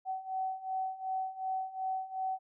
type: beating tone pair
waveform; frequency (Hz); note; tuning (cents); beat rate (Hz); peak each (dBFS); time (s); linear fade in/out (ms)
sine; 756 / 758.7; F#5 / F#5; +37 / +43; 2.7; -38 / -35; 0.05-2.39; 50
effects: none